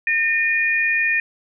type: tone pair together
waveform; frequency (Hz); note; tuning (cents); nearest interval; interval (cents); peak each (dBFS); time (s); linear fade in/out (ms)
sine; 1824 / 2442; A#6 / D#7; -38 / -33; perfect fourth; 505; -19; 0.07-1.2; 2
effects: none